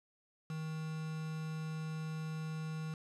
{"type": "tone with quantisation", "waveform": "triangle", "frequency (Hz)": 157.8, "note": "D#3", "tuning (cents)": 25, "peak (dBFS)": -36, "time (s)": [0.5, 2.94], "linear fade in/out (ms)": 2, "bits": 8, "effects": ["low-pass 8000 Hz 12 dB/octave"]}